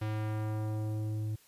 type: tone with low-pass filter sweep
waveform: square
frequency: 107.8 Hz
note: A2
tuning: 35 cents flat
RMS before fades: -34 dBFS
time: 0.01-1.36 s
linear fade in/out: 10 ms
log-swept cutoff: 3600 to 220 Hz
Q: 0.75
effects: white hiss -62 dBFS RMS until 1.47 s + resampled to 32000 Hz